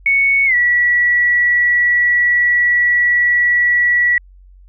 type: tone with pitch glide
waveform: sine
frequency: 2217 to 1941.2 Hz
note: C#7 to B6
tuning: 0 to -30 cents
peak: -10 dBFS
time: 0.06-4.18 s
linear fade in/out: 2 ms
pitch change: -230 cents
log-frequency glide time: 0.46-0.55 s
effects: added 46 Hz sine -40 dBFS peak until 4.68 s